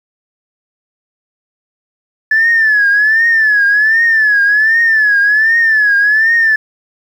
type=tone with vibrato; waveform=sine; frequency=1733 Hz; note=A6; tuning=27 cents flat; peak=-6 dBFS; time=2.31-6.56 s; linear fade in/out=5 ms; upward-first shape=triangle; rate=1.3 Hz; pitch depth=130 cents each way; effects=tanh soft clip ceiling -3 dBFS + 7-bit